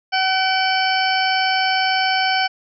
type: harmonic tone with a mistuned harmonic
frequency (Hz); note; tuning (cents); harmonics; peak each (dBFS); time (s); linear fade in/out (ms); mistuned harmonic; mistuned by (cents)
757; F#5; +39; 1 / 2 / 3 / 4 / 6 / 7; -19 / -22 / -24 / -25 / -27 / -27; 0.12-2.48; 20; 3; +26
effects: none